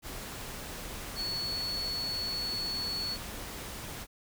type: tone in noise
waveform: sine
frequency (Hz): 4406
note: C#8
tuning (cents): -11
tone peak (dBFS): -32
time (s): 1.15-3.18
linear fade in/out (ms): 50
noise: pink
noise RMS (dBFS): -41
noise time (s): 0.02-4.07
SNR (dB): +6
effects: none